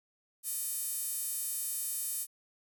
sawtooth tone with high-pass filter, 610 Hz, D#5, 34 cents flat, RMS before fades -36 dBFS, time 0.43-2.27 s, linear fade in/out 50 ms, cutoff 10000 Hz, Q 1.9, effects none

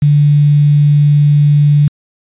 sine tone with quantisation, 146.4 Hz, D3, 5 cents flat, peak -5 dBFS, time 0.02-1.88 s, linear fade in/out 5 ms, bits 5, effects resampled to 8000 Hz

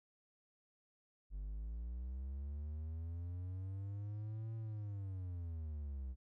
triangle linear two-way sweep, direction up then down, 47.32 to 113 to 62.4 Hz, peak -39 dBFS, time 1.3-6.16 s, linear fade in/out 50 ms, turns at 4.55 s, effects none

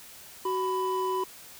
triangle tone pair together, 374.9 / 995.4 Hz, F#4 / B5, +23 / +13 cents, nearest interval octave + perfect fourth, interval 1690 cents, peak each -27 dBFS, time 0.45-1.24 s, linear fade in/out 5 ms, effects white hiss -48 dBFS RMS until 1.59 s

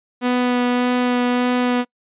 sawtooth tone with vibrato, 246.9 Hz, B3, in tune, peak -12 dBFS, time 0.21-1.85 s, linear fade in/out 50 ms, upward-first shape sine, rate 1.7 Hz, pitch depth 9 cents each way, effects noise-tail reverb RT60 0.1 s tail -25 dB re dry + resampled to 8000 Hz

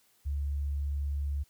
sine tone, 71.2 Hz, C#2, 47 cents sharp, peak -29 dBFS, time 0.25-1.44 s, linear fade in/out 20 ms, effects white hiss -67 dBFS RMS until 1.49 s

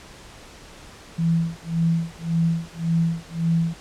sine tone with tremolo, 166 Hz, E3, 12 cents sharp, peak -16 dBFS, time 1.18-3.74 s, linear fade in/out 10 ms, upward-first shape sine, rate 1.8 Hz, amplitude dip 100%, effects pink hiss -44 dBFS RMS until 3.8 s + low-pass 8000 Hz 12 dB/octave

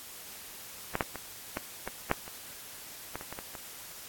clicks, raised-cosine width 0.5 ms, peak -13 / -12 / -23 / -15 / -18 / -9 / -28 / -21 / -26 / -24 / -24 / -26 dBFS, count 12, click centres 0.954 / 1.008 / 1.157 / 1.571 / 1.876 / 2.114 / 2.279 / 3.156 / 3.211 / 3.326 / 3.389 / 3.552 s, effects white hiss -46 dBFS RMS until 4.08 s + AAC 64 kbps

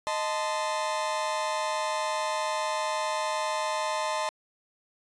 40% pulse chord, A diminished, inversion second, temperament equal with one note detuned, 622.3 / 880 / 1035.1 Hz, Eb5 / A5 / C6, 0 / 0 / -19 cents, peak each -31 dBFS, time 0.07-4.29 s, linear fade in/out 0 ms, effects resampled to 22050 Hz

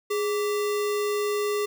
sine tone with sample-and-hold, 415.3 Hz, G#4, in tune, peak -23 dBFS, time 0.1-1.66 s, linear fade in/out 10 ms, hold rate 1575 Hz, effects none

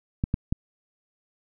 clicks, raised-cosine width 5 ms, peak -11 dBFS, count 3, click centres 0.239 / 0.341 / 0.525 s, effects none

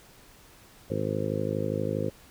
harmonic tone, 52.4 Hz, G#1, 16 cents sharp, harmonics 2 / 3 / 4 / 5 / 6 / 7 / 8 / 9 / 10, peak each -34 / -34 / -36 / -36 / -38 / -36 / -39 / -34 / -34 dBFS, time 0.9-2.1 s, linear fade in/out 5 ms, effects pink hiss -54 dBFS RMS until 2.3 s

